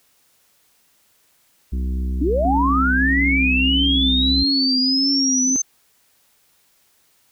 harmonic tone, 63.9 Hz, C2, 40 cents flat, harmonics 1 / 3 / 4 / 5 / 6, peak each -20 / -31 / -37 / -40 / -45 dBFS, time 1.72-4.44 s, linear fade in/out 10 ms
sine linear sweep, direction up, 261.6 to 6272 Hz, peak -17 dBFS, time 2.21-5.62 s, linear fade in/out 5 ms
sine tone with vibrato, 266.6 Hz, C4, 33 cents sharp, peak -19 dBFS, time 2.45-5.56 s, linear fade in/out 0 ms, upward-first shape triangle, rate 1.6 Hz, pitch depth 76 cents each way
effects white hiss -60 dBFS RMS until 7.31 s

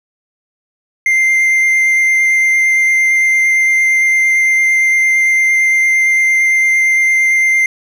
triangle tone with vibrato, 2093 Hz, C7, in tune, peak -7 dBFS, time 1.06-7.66 s, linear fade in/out 2 ms, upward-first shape triangle, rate 8.8 Hz, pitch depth 10 cents each way, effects none

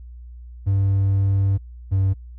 triangle tone pair in turn, 98 / 96.26 Hz, G2 / G2, 0 / -31 cents, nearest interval unison, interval 31 cents, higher first, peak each -13 dBFS, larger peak neither, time 0.66-1.58 / 1.91-2.14 s, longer first, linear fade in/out 20 ms, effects tanh soft clip ceiling -9 dBFS + added 60 Hz sine -36 dBFS peak until 2.38 s

